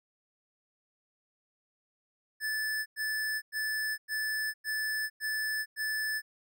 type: tone bursts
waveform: square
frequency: 1742 Hz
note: A6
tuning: 18 cents flat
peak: -31 dBFS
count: 7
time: 2.4-6.22 s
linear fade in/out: 50 ms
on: 460 ms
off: 100 ms
effects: none